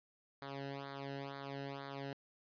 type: tone with flanger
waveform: sawtooth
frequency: 138.59 Hz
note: C#3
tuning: in tune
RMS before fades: -45 dBFS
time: 0.42-2.13 s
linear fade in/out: 0 ms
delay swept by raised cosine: 0.36 to 0.88 ms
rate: 2.1 Hz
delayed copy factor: -1
effects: resampled to 11025 Hz